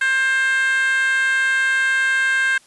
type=tone with high-pass filter; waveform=10% pulse; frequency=529 Hz; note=C5; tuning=19 cents sharp; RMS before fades=-18 dBFS; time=0.01-2.58 s; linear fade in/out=5 ms; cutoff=1600 Hz; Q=6.4; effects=white hiss -52 dBFS RMS until 2.66 s + resampled to 24000 Hz